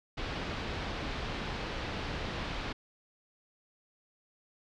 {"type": "low-pass noise", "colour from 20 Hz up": "pink", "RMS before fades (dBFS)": -37, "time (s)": [0.17, 2.73], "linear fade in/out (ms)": 10, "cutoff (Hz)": 4300, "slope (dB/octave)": 24, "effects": []}